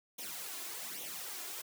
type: noise with flanger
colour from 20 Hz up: white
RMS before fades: -43 dBFS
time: 0.18-1.62 s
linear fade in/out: 10 ms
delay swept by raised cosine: 0.31 to 2.91 ms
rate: 1.2 Hz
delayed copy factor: +0.7
effects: high-pass 200 Hz 12 dB/octave